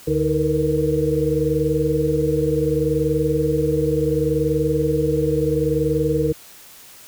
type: tone cluster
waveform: sine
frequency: 74.5 / 149.1 / 315.4 / 457.6 / 478.3 Hz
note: D2 / D3 / D#4 / A#4 / A#4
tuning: +25 / +27 / +24 / -32 / +44 cents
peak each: -29 / -23 / -23 / -21 / -23 dBFS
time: 0.07-6.33 s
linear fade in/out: 10 ms
effects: white hiss -44 dBFS RMS until 7.07 s